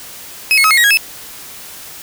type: tone with pitch steps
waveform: 35% pulse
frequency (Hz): 2557 / 2180 / 1279 / 2157 / 1900 / 1649 / 2605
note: D#7 / C#7 / D#6 / C#7 / A#6 / G#6 / E7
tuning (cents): +47 / -29 / +47 / -48 / +33 / -13 / -21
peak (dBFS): -6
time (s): 0.51-0.972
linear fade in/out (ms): 0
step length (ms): 66
effects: white hiss -33 dBFS RMS until 2.02 s